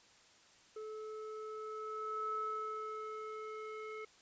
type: tone with low-pass filter sweep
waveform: square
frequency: 433.1 Hz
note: A4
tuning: 27 cents flat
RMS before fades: -43 dBFS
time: 0.76-4.05 s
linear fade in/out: 5 ms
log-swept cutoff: 920 to 1900 Hz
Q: 8.5
effects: white hiss -64 dBFS RMS until 4.21 s + resampled to 16000 Hz